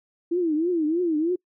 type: tone with vibrato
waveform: sine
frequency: 329.6 Hz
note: E4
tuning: in tune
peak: -20 dBFS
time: 0.31-1.36 s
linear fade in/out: 10 ms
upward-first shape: triangle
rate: 3.2 Hz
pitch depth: 190 cents each way
effects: noise-tail reverb RT60 0.1 s tail -26 dB re dry

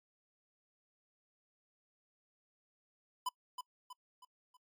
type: tone with echo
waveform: square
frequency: 1001 Hz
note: B5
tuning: 23 cents sharp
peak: -34 dBFS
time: 3.26-3.29 s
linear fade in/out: 5 ms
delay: 320 ms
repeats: 4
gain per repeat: -7 dB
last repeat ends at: 4.57 s
effects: noise-tail reverb RT60 0.1 s tail -25 dB re dry + MP3 96 kbps

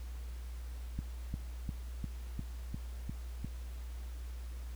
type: click train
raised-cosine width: 5 ms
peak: -25 dBFS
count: 8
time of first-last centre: 0.99-3.446 s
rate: 2.85 Hz
effects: added 60 Hz sine -40 dBFS peak until 4.75 s + pink hiss -58 dBFS RMS until 4.75 s

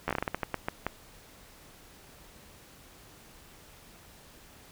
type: slowing click train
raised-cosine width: 0.5 ms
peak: -14 dBFS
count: 13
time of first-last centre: 0.08-0.866 s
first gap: 12 ms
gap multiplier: 1.28
effects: pink hiss -54 dBFS RMS until 4.71 s

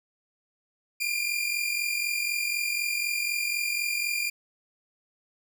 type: tone pair together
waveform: sawtooth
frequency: 2380 / 2424 Hz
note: D7 / D#7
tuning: +22 / -46 cents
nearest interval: unison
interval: 32 cents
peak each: -26 dBFS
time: 1-4.3 s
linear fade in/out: 10 ms
effects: none

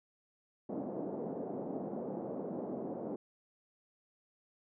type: band-pass noise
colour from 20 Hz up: pink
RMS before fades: -40 dBFS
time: 0.69-3.16 s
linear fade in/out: 5 ms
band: 200 to 650 Hz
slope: 24 dB/octave
effects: none

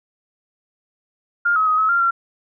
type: tone with pitch steps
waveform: sine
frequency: 1406 / 1278 / 1256 / 1287 / 1388 / 1369 Hz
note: F6 / D#6 / D#6 / E6 / F6 / F6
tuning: +11 / +46 / +16 / -42 / -11 / -35 cents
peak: -14 dBFS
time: 1.45-2.11 s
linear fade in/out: 10 ms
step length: 110 ms
effects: none

